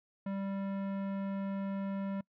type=tone with tanh clipping; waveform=sine; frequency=196 Hz; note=G3; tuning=in tune; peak=-36 dBFS; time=0.26-2.21 s; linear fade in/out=5 ms; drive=17 dB; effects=noise-tail reverb RT60 0.1 s tail -25 dB re dry